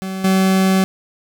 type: tone with level steps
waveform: 40% pulse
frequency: 190 Hz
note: F#3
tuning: 46 cents sharp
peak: -22 / -11 dBFS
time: 0.02-0.84 s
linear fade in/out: 0 ms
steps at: 0.24 s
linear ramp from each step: 5 ms
effects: none